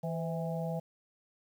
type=harmonic tone with a mistuned harmonic; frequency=163.7 Hz; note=E3; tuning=12 cents flat; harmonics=1 / 3 / 4 / 5; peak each=-34 / -40 / -39 / -44 dBFS; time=0.03-0.8 s; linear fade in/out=10 ms; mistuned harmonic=3; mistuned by=+59 cents; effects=10-bit